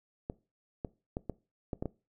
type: clicks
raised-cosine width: 2 ms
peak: -21 dBFS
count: 7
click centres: 0.299 / 0.848 / 1.169 / 1.297 / 1.732 / 1.825 / 1.857 s
effects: noise-tail reverb RT60 0.3 s tail -21 dB re dry